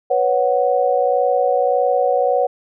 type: chord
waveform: sine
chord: B suspended second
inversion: none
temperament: just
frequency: 493.9 / 555.6 / 740.8 Hz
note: B4 / C#5 / F#5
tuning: 0 / +4 / +2 cents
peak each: -18 dBFS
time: 0.1-2.47 s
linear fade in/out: 10 ms
effects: none